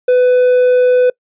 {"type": "tone", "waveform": "triangle", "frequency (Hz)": 499.8, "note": "B4", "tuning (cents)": 21, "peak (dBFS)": -5, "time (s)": [0.08, 1.1], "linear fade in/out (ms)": 5, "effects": ["noise-tail reverb RT60 0.1 s tail -26 dB re dry", "resampled to 8000 Hz"]}